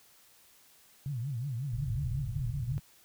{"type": "tone with vibrato", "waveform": "sine", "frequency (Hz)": 128.7, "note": "C3", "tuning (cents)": -28, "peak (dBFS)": -32, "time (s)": [1.06, 2.78], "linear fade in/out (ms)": 0, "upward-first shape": "triangle", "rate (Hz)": 5.5, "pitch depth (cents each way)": 270}
{"type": "low-pass noise", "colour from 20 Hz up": "white", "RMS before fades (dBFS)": -37, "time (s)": [1.72, 2.8], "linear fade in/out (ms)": 10, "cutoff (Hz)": 140, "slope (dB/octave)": 48}
{"effects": ["white hiss -61 dBFS RMS until 3.04 s"]}